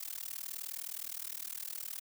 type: noise with amplitude modulation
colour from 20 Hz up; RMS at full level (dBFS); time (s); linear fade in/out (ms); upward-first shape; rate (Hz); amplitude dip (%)
blue; -38; 0-2; 10; sine; 39.4; 100
effects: none